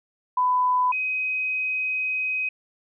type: tone pair in turn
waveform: sine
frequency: 1000 / 2520 Hz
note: B5 / D#7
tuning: +21 / +21 cents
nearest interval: octave + major third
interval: 1600 cents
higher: second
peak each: -18 / -23 dBFS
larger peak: first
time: 0.37-0.92 / 0.92-2.49 s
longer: second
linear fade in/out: 5 ms
effects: none